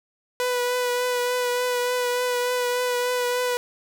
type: tone with vibrato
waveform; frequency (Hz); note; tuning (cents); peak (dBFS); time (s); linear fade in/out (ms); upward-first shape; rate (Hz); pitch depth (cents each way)
sawtooth; 493.9; B4; 0; -18; 0.4-3.57; 0; triangle; 3.4; 22
effects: none